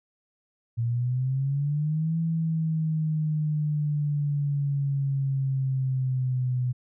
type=exponential two-way sweep; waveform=sine; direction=up then down; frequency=115.1 to 164.81 to 124.7 Hz; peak=-23 dBFS; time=0.77-6.73 s; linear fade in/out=20 ms; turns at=2.18 s; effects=none